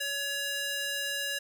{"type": "tone with high-pass filter", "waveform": "square", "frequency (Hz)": 563, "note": "C#5", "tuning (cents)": 27, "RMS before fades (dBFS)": -33, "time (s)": [0, 1.39], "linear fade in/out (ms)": 10, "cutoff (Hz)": 1700, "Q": 0.93, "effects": []}